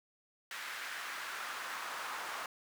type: noise with high-pass filter sweep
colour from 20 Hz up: brown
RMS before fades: -42 dBFS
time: 0.51-2.46 s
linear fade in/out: 2 ms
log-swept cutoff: 1700 to 1100 Hz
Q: 1.8
effects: none